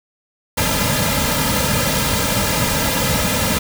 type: noise with comb filter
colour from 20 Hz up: pink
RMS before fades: -18 dBFS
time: 0.57-3.59 s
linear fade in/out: 10 ms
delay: 2.7 ms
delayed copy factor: -0.9
effects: none